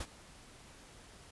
pink noise with ADSR envelope, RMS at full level -39 dBFS, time 0-1.31 s, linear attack 6 ms, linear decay 51 ms, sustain -17 dB, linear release 8 ms, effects resampled to 24000 Hz

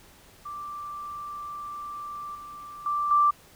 sine tone with level steps, 1174.7 Hz, D6, in tune, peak -34 / -39 / -24 / -17 dBFS, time 0.45-3.31 s, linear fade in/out 10 ms, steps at 2.35 / 2.86 / 3.11 s, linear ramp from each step 2 ms, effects pink hiss -54 dBFS RMS until 3.55 s

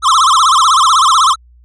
square tone with vibrato, 1171 Hz, D6, 5 cents flat, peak -7 dBFS, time 0.02-1.36 s, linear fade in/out 50 ms, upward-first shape sine, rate 16 Hz, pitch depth 230 cents each way, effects added 60 Hz sine -41 dBFS peak until 1.64 s + resampled to 22050 Hz

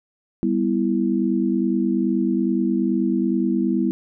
sine chord, E minor, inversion first, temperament just, 197.78 / 247.2 / 329.6 Hz, G3 / B3 / E4, +16 / +2 / 0 cents, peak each -22 dBFS, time 0.43-3.91 s, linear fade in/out 0 ms, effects none

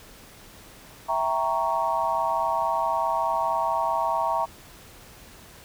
sine chord, E diminished seventh, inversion none, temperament equal, 659.3 / 784 / 932.3 / 1108.7 Hz, E5 / G5 / Bb5 / Db6, 0 / 0 / 0 / 0 cents, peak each -28 / -30 / -25 / -29 dBFS, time 1.08-4.46 s, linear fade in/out 20 ms, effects pink hiss -48 dBFS RMS until 5.64 s

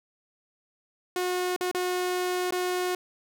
sawtooth tone with dropouts, 362.3 Hz, F#4, 36 cents flat, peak -22 dBFS, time 1.16-2.95 s, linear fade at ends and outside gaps 2 ms, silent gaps 1.563-1.609 / 1.714-1.747 / 2.508-2.523 s, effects none

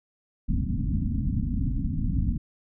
pink low-pass noise, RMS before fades -26 dBFS, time 0.48-2.38 s, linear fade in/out 10 ms, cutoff 280 Hz, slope 96 dB/octave, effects none

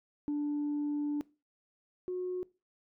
sine tone pair in turn, 293.2 / 364.2 Hz, D4 / F#4, -3 / -27 cents, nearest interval major third, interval 376 cents, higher second, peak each -28 / -32 dBFS, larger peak first, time 0.28-1.21 / 2.08-2.43 s, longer first, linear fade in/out 0 ms, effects noise-tail reverb RT60 0.3 s tail -22 dB re dry + tanh soft clip ceiling -28 dBFS

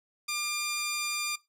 10% pulse tone pair together, 1199 / 2398 Hz, D6 / D7, +36 / +36 cents, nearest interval octave, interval 1200 cents, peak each -26 / -25 dBFS, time 0.28-1.36 s, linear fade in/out 10 ms, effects noise-tail reverb RT60 0.2 s tail -17 dB re dry + low-pass 12000 Hz 12 dB/octave

